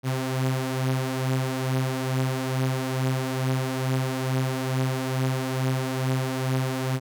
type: beating tone pair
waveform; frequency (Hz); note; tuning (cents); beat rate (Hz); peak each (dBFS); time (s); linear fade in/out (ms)
sawtooth; 130 / 132.3; C3 / C3; -11 / +20; 2.3; -21 / -26; 0.03-7; 50
effects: none